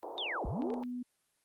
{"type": "band-pass noise", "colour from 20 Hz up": "white", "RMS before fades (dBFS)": -43, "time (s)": [0.03, 0.83], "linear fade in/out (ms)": 0, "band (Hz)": [330, 930], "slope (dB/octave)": 48}
{"type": "linear two-way sweep", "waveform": "sine", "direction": "down then up", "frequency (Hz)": [3729, 30.87, 482.4], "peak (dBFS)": -34, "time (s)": [0.18, 0.74], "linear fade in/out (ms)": 0, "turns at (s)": 0.46}
{"type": "tone", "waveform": "sine", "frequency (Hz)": 246.9, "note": "B3", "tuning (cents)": 0, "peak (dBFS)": -36, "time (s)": [0.59, 1.03], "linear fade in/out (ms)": 10}
{"type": "clicks", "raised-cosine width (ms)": 0.3, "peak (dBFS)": -34, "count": 3, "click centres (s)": [0.621, 0.703, 0.836]}
{"effects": ["white hiss -75 dBFS RMS until 1.44 s", "Opus 32 kbps"]}